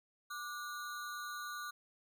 square ring-modulated tone, 1318.5 Hz, E6, in tune, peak -39 dBFS, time 0.3-1.71 s, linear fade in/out 10 ms, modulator 135 Hz, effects none

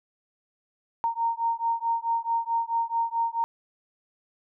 sine beating tone pair, 921 / 925.6 Hz, A#5 / A#5, -21 / -13 cents, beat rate 4.6 Hz, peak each -27 dBFS, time 1.04-3.44 s, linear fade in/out 0 ms, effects none

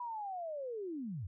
sine linear sweep, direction down, 987.8 to 77.5 Hz, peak -38 dBFS, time 0-1.27 s, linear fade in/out 5 ms, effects none

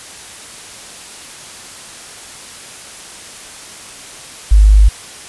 sine tone, 51.4 Hz, G#1, 17 cents flat, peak -3 dBFS, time 4.51-4.89 s, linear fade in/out 10 ms, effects white hiss -33 dBFS RMS until 5.28 s + resampled to 24000 Hz

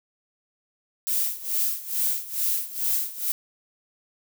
violet noise with tremolo, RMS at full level -23 dBFS, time 1.07-3.32 s, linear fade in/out 0 ms, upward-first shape sine, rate 2.3 Hz, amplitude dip 85%, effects none

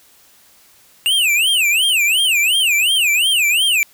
square tone with vibrato, 2733 Hz, F7, 38 cents flat, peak -13 dBFS, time 1.06-3.83 s, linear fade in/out 0 ms, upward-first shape sine, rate 2.8 Hz, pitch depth 280 cents each way, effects white hiss -50 dBFS RMS until 3.93 s

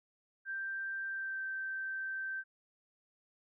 sine tone with pitch glide, 1573 to 1556.7 Hz, G6 to G6, +6 to -13 cents, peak -36 dBFS, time 0.45-2.44 s, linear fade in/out 50 ms, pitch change -19 cents, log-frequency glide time 1.09-1.42 s, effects none

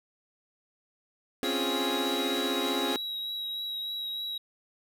sawtooth chord, Db major seventh, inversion third, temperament equal, 261.6 / 277.2 / 349.2 / 415.3 Hz, C4 / Db4 / F4 / Ab4, 0 / 0 / 0 / 0 cents, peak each -30 dBFS, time 1.43-2.96 s, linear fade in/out 0 ms
triangle tone with vibrato, 3856 Hz, B7, 42 cents flat, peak -31 dBFS, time 1.44-4.38 s, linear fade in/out 5 ms, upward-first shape triangle, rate 3.3 Hz, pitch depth 17 cents each way
effects none

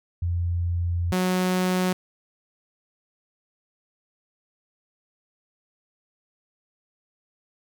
sine / sawtooth tone pair in turn, 86.6 / 183.5 Hz, F2 / F#3, -14 / -14 cents, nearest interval octave + minor second, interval 1300 cents, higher second, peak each -22 / -17 dBFS, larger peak second, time 0.22-1.12 / 1.12-1.93 s, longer first, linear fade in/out 5 ms, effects none

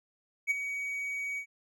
triangle tone with ADSR envelope, 2258 Hz, C#7, 31 cents sharp, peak -21 dBFS, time 0.47-1.46 s, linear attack 36 ms, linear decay 19 ms, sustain -10 dB, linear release 82 ms, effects none

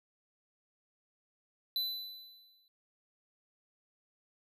square tone with exponential decay, 4001 Hz, B7, 22 cents sharp, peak -30 dBFS, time 1.76-2.68 s, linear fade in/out 1 ms, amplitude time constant 200 ms, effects none

